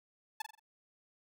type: tone with echo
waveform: sawtooth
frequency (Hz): 870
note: A5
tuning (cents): -20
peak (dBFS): -31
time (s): 0.4-0.42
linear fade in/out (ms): 5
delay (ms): 44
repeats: 4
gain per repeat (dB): -7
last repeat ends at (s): 0.596
effects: none